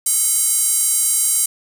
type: tone with high-pass filter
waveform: square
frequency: 436.5 Hz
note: A4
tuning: 14 cents flat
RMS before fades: -17 dBFS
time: 0.06-1.46 s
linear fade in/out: 5 ms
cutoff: 8700 Hz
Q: 2.9
effects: none